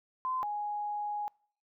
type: tone pair in turn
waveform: sine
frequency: 1030 / 830.8 Hz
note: C6 / G#5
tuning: -28 / 0 cents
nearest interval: major third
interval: 372 cents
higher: first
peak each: -30 / -32 dBFS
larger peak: first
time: 0.25-0.43 / 0.43-1.28 s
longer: second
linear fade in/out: 0 ms
effects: noise-tail reverb RT60 0.5 s tail -26 dB re dry